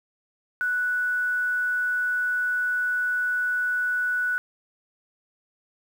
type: tone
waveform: sine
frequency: 1480 Hz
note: F#6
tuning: in tune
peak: -22 dBFS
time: 0.61-4.38 s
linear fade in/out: 0 ms
effects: 8-bit